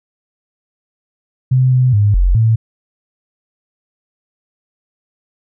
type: tone with pitch steps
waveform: sine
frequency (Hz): 128.8 / 127.3 / 103.1 / 45.21 / 112.3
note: C3 / C3 / G#2 / F#1 / A2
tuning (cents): -27 / -47 / -12 / -39 / +36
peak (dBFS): -8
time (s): 1.51-2.56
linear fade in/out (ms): 10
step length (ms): 210
effects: none